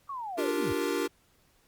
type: linear sweep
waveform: sine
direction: down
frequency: 1148 to 65.41 Hz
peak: -34 dBFS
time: 0.09-0.73 s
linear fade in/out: 5 ms
type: chord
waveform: square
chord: G minor seventh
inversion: second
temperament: equal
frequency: 293.7 / 349.2 / 392 / 466.2 Hz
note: D4 / F4 / G4 / Bb4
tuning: 0 / 0 / 0 / 0 cents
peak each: -34 dBFS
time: 0.37-1.08 s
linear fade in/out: 20 ms
effects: pink hiss -66 dBFS RMS until 1.67 s + Opus 48 kbps